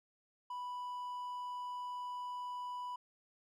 triangle tone, 987.8 Hz, B5, in tune, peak -38 dBFS, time 0.5-2.96 s, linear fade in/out 5 ms, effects none

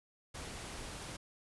pink noise, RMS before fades -45 dBFS, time 0.34-1.17 s, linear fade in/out 10 ms, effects resampled to 24000 Hz

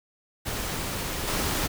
pink noise with level steps, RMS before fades -31 / -27 dBFS, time 0.45-1.68 s, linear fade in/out 20 ms, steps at 1.27 s, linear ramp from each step 10 ms, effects none

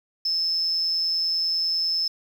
sine tone with amplitude modulation, 5230 Hz, E8, 15 cents flat, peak -19 dBFS, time 0.25-2.08 s, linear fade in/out 5 ms, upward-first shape sine, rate 170 Hz, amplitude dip 50%, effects 8-bit

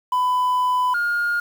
sine tone pair in turn, 1000 / 1419.9 Hz, B5 / F6, +21 / +28 cents, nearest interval tritone, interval 607 cents, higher second, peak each -14 / -17 dBFS, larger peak first, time 0.12-0.94 / 0.94-1.4 s, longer first, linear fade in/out 5 ms, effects tanh soft clip ceiling -16 dBFS + 7-bit

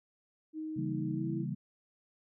sine tone with pitch glide, 312.9 to 328.3 Hz, D#4 to E4, +10 to -7 cents, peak -36 dBFS, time 0.53-1.46 s, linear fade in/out 50 ms, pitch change +83 cents, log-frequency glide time 1.1-1.31 s
sine chord, C# diminished seventh, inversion none, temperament equal, 138.59 / 164.81 / 196 / 233.1 Hz, C#3 / E3 / G3 / Bb3, 0 / 0 / 0 / 0 cents, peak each -37 / -39 / -39 / -42 dBFS, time 0.76-1.55 s, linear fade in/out 10 ms
effects none

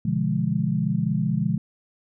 sine chord, B diminished seventh, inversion none, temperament equal with one note detuned, 123.47 / 146.83 / 172.31 / 207.7 Hz, B2 / D3 / F3 / Ab3, 0 / 0 / -23 / 0 cents, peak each -28 / -26 / -25 / -26 dBFS, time 0.05-1.58 s, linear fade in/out 5 ms, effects none

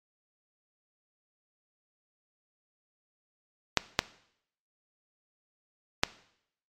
clicks, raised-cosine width 0.2 ms, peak -3 dBFS, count 3, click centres 3.773 / 3.991 / 6.035 s, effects noise-tail reverb RT60 0.7 s tail -18 dB re dry + MP3 96 kbps

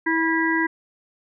harmonic tone, 325.7 Hz, E4, 21 cents flat, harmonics 1 / 3 / 5 / 6, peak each -22 / -26 / -25 / -24 dBFS, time 0.06-0.67 s, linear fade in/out 10 ms, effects none

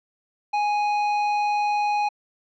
sine tone with tanh clipping, 830.6 Hz, G#5, in tune, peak -22 dBFS, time 0.53-2.09 s, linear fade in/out 10 ms, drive 14 dB, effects low-pass 4000 Hz 12 dB/octave

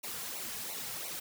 white noise with flanger, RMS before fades -40 dBFS, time 0.03-1.2 s, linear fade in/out 10 ms, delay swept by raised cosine 0.59 to 3.39 ms, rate 2.9 Hz, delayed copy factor -0.9, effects none

